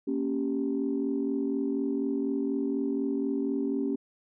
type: chord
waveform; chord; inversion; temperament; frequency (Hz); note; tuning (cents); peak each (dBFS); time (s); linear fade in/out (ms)
sine; G diminished; first; equal; 233.1 / 277.2 / 392; Bb3 / Db4 / G4; 0 / 0 / 0; -32 / -28 / -32; 0.07-3.96; 10
effects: tanh soft clip ceiling -18 dBFS